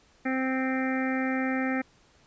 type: harmonic tone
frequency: 261.6 Hz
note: C4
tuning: in tune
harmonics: 1 / 2 / 3 / 5 / 6 / 7 / 8 / 9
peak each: -27 / -35 / -36 / -39 / -40 / -35 / -38 / -41 dBFS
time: 0.25-1.82 s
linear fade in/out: 10 ms
effects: pink hiss -61 dBFS RMS until 2.26 s + resampled to 16000 Hz